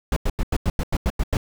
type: noise bursts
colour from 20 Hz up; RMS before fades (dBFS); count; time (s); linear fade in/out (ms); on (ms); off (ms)
brown; -20; 10; 0.12-1.37; 2; 44; 90
effects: none